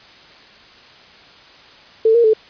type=tone with pitch steps; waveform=sine; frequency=445 / 469.6 / 436.7 Hz; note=A4 / A#4 / A4; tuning=+20 / +13 / -13 cents; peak=-9 dBFS; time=2.05-2.335 s; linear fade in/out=5 ms; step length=95 ms; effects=white hiss -44 dBFS RMS until 2.49 s + resampled to 11025 Hz